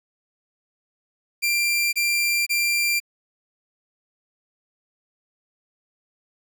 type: tone bursts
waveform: sawtooth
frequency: 2373 Hz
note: D7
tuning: 17 cents sharp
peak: -16 dBFS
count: 3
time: 1.42-3.002 s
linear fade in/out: 20 ms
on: 510 ms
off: 26 ms
effects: 9-bit